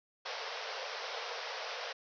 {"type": "band-pass noise", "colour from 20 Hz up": "pink", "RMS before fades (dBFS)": -41, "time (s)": [0.25, 1.93], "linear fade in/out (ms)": 10, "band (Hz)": [440, 5700], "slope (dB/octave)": 96, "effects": []}